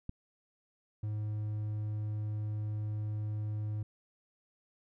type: click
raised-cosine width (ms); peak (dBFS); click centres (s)
5; -26; 0.094
type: tone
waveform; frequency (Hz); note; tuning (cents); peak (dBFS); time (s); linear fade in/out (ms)
triangle; 106.2; G#2; +39; -31; 1.03-3.83; 5
effects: none